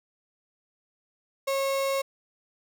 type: tone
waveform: 35% pulse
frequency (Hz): 545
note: C#5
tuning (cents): -29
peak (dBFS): -23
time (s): 1.47-2.02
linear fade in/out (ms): 10
effects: none